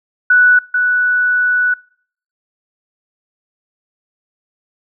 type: tone pair in turn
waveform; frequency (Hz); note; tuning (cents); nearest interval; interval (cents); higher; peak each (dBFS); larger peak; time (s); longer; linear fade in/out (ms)
sine; 1480 / 1480; F#6 / F#6; 0 / 0; unison; 0; neither; -6 / -11; first; 0.3-0.59 / 0.74-1.74; second; 5
effects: noise-tail reverb RT60 0.6 s tail -26 dB re dry